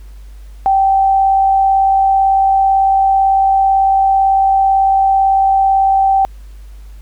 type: tone with amplitude modulation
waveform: sine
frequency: 777 Hz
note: G5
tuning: 16 cents flat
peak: -7 dBFS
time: 0.66-6.25 s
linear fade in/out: 0 ms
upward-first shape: sine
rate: 58 Hz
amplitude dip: 25%
effects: added 50 Hz sine -31 dBFS peak until 7.01 s + pink hiss -51 dBFS RMS until 7.01 s